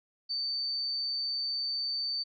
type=tone; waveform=sine; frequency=4568 Hz; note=D8; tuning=49 cents flat; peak=-30 dBFS; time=0.29-2.24 s; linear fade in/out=20 ms; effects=none